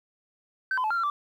sine tone with pitch steps, 1540 / 1016 / 865 / 1389 / 1358 / 1167 Hz, G6 / B5 / A5 / F6 / F6 / D6, -31 / +49 / -30 / -10 / -49 / -11 cents, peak -22 dBFS, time 0.71-1.1 s, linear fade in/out 2 ms, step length 65 ms, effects tanh soft clip ceiling -22 dBFS + 10-bit

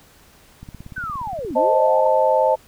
click train, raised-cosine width 5 ms, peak -24 dBFS, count 16, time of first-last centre 0.63-1.507 s, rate 17.1 Hz
sine linear two-way sweep, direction down then up, 1555 to 226.5 to 946 Hz, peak -25 dBFS, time 0.96-2.08 s, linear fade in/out 10 ms, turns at 1.55 s
sine chord, A diminished, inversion first, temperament equal, 523.3 / 622.3 / 880 Hz, C5 / Eb5 / A5, 0 / 0 / 0 cents, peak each -18 dBFS, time 1.55-2.56 s, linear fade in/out 20 ms
effects pink hiss -51 dBFS RMS until 2.67 s

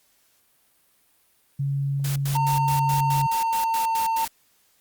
sine tone, 139.2 Hz, C#3, 8 cents sharp, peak -22 dBFS, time 1.59-3.27 s, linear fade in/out 10 ms
white noise bursts, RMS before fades -33 dBFS, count 11, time 2.04-4.28 s, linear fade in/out 5 ms, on 120 ms, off 92 ms
triangle tone with pitch glide, 910 to 903.2 Hz, A#5 to A5, -42 to +45 cents, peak -19 dBFS, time 2.35-4.25 s, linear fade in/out 5 ms, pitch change -13 cents, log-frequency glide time 3.22-3.98 s
effects white hiss -63 dBFS RMS until 4.8 s + Opus 48 kbps

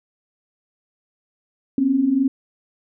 sine tone pair together, 249 / 271.9 Hz, B3 / C#4, +14 / -33 cents, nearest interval major second, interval 153 cents, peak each -22 / -16 dBFS, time 1.78-2.28 s, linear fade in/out 2 ms, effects none

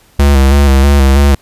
square tone with vibrato, 69.1 Hz, C#2, 5 cents flat, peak -5 dBFS, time 0.19-1.35 s, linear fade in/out 5 ms, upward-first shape square, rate 3.1 Hz, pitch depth 41 cents each way, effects pink hiss -47 dBFS RMS until 1.41 s + resampled to 32000 Hz

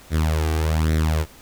sawtooth tone with flanger, 78.7 Hz, D#2, 20 cents sharp, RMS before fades -20 dBFS, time 0.1-1.26 s, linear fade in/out 50 ms, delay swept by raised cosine 0.51 to 2.61 ms, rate 1.2 Hz, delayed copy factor +0.75, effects pink hiss -47 dBFS RMS until 1.41 s

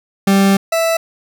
40% pulse tone pair in turn, 196 / 659.3 Hz, G3 / E5, 0 / 0 cents, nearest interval octave + major sixth, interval 2100 cents, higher second, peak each -8 / -12 dBFS, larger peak first, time 0.27-0.57 / 0.72-0.97 s, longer first, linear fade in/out 5 ms, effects none

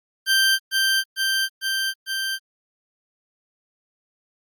20% pulse tone with echo, 1568 Hz, G6, in tune, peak -11 dBFS, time 0.26-0.59 s, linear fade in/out 50 ms, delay 450 ms, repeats 4, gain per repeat -2 dB, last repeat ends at 2.39 s, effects Opus 32 kbps

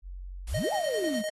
sine tone, 45.7 Hz, F#1, 21 cents flat, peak -37 dBFS, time 0.02-0.63 s, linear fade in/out 50 ms
sine exponential two-way sweep, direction up then down, 37.3 to 869 to 202.1 Hz, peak -28 dBFS, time 0.47-1.23 s, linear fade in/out 20 ms, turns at 0.73 s
white noise, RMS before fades -45 dBFS, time 0.47-1.22 s, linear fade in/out 5 ms
square tone with tremolo, 622.3 Hz, D#5, in tune, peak -30 dBFS, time 0.54-1.3 s, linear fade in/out 5 ms, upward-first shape square, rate 10 Hz, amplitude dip 45%
effects AAC 32 kbps

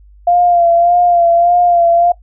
sine tone with vibrato, 694 Hz, F5, 11 cents flat, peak -7 dBFS, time 0.27-2.12 s, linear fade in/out 5 ms, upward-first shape sine, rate 1.7 Hz, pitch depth 36 cents each way, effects noise-tail reverb RT60 0.1 s tail -18 dB re dry + added 50 Hz sine -39 dBFS peak until 2.22 s

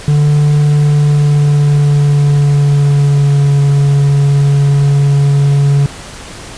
triangle tone with pitch glide, 147.2 to 141.29 Hz, D3 to C#3, +4 to +33 cents, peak -4 dBFS, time 0.08-5.86 s, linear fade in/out 0 ms, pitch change -71 cents, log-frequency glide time 0.71-3.64 s, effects pink hiss -29 dBFS RMS until 6.57 s + resampled to 22050 Hz

